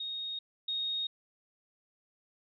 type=tone pair in turn; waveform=sine; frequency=3729 / 3729 Hz; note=A#7 / A#7; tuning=0 / 0 cents; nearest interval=unison; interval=0 cents; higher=neither; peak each=-35 / -31 dBFS; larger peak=second; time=0-0.39 / 0.68-1.07 s; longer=neither; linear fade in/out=5 ms; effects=none